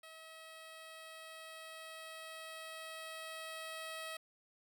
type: tone with level ramp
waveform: 10% pulse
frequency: 642 Hz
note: E5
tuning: 46 cents flat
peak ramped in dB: -44 to -34 dBFS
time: 0.03-4.17 s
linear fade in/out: 5 ms
effects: none